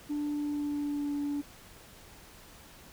sine tone with pitch glide, 294.2 to 288.5 Hz, D4 to D4, +3 to -31 cents, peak -28 dBFS, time 0.09-1.42 s, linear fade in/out 20 ms, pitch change -34 cents, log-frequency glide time 0.32-1.15 s, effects tanh soft clip ceiling -28 dBFS + pink hiss -53 dBFS RMS until 2.92 s

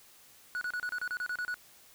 triangle tone bursts, 1468 Hz, F#6, 14 cents flat, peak -30 dBFS, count 11, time 0.55-1.542 s, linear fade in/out 0 ms, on 62 ms, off 31 ms, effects white hiss -58 dBFS RMS until 1.94 s

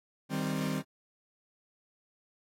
40% pulse chord, C minor, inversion first, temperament equal, 155.56 / 196 / 261.6 Hz, Eb3 / G3 / C4, 0 / 0 / 0 cents, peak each -34 dBFS, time 0.29-0.83 s, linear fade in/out 50 ms, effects AAC 48 kbps

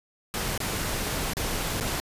pink noise with dropouts, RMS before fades -29 dBFS, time 0.34-2 s, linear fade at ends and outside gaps 0 ms, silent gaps 0.577-0.603 / 1.334-1.369 / 1.8-1.809 s, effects resampled to 32000 Hz

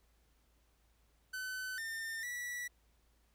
45% pulse tone with pitch steps, 1515 / 1806 / 1947 Hz, F#6 / A6 / B6, +40 / +45 / -25 cents, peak -39 dBFS, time 1.33-2.68 s, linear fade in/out 10 ms, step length 450 ms, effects added 56 Hz sine -70 dBFS peak until 3.34 s + pink hiss -75 dBFS RMS until 3.34 s

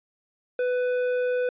triangle tone with tanh clipping, 497.6 Hz, B4, 13 cents sharp, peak -24 dBFS, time 0.59-1.49 s, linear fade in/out 2 ms, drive 14 dB, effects resampled to 8000 Hz

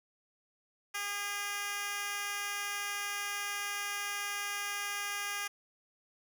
10% pulse tone with high-pass filter, 406.7 Hz, G#4, 36 cents flat, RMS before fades -37 dBFS, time 0.94-5.48 s, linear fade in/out 10 ms, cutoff 1300 Hz, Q 0.59, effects none

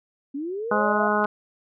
sine linear sweep, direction up, 266.8 to 698.5 Hz, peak -27 dBFS, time 0.34-1.08 s, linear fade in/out 10 ms
harmonic tone, 209.7 Hz, G#3, 17 cents sharp, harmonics 1 / 2 / 3 / 4 / 5 / 6 / 7, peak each -27 / -27 / -27 / -27 / -27 / -27 / -27 dBFS, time 0.71-1.26 s, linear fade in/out 5 ms
clicks, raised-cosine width 0.3 ms, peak -25 dBFS, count 2, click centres 1.243 / 1.248 s
effects none

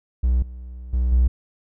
triangle tone with level steps, 61.74 Hz, B1, in tune, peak -13 / -31 / -15 / -10 dBFS, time 0.23-1.28 s, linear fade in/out 10 ms, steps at 0.42 / 0.93 / 1.12 s, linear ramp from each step 5 ms, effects tanh soft clip ceiling -8 dBFS

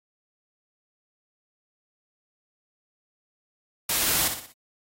white noise with echo, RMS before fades -24 dBFS, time 3.89-4.28 s, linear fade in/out 5 ms, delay 61 ms, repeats 4, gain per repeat -7 dB, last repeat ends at 4.524 s, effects AAC 48 kbps

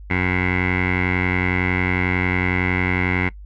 15% pulse tone with low-pass filter, 91 Hz, F#2, 28 cents flat, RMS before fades -20 dBFS, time 0.1-3.29 s, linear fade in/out 5 ms, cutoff 2100 Hz, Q 7.9, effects noise-tail reverb RT60 0.1 s tail -21 dB re dry + added 50 Hz sine -35 dBFS peak until 3.45 s

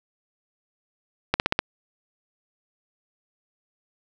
slowing click train, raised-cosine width 0.3 ms, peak -3 dBFS, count 5, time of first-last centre 1.34-1.591 s, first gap 59 ms, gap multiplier 1.04, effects none

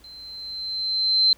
sine tone with level ramp, 4100 Hz, C8, 36 cents flat, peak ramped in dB -41 to -13 dBFS, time 0.04-1.33 s, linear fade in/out 2 ms, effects added 60 Hz sine -56 dBFS peak until 1.37 s + pink hiss -56 dBFS RMS until 1.37 s

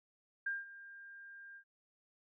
sine tone with ADSR envelope, 1600 Hz, G6, 35 cents sharp, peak -33 dBFS, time 0.46-1.64 s, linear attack 7 ms, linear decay 180 ms, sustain -17 dB, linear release 77 ms, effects none

